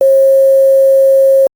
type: tone with quantisation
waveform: sine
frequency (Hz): 540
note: C#5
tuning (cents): -45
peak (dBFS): -4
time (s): 0.01-1.47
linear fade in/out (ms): 2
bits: 5
effects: Opus 32 kbps